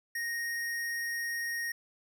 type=tone; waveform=square; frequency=1864.7 Hz; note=A#6; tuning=in tune; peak=-33 dBFS; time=0.15-1.72 s; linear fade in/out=5 ms; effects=none